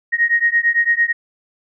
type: beating tone pair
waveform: sine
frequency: 1868 / 1876.9 Hz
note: A#6 / A#6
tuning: +3 / +11 cents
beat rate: 8.9 Hz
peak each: -16 dBFS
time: 0.12-1.13 s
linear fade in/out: 20 ms
effects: none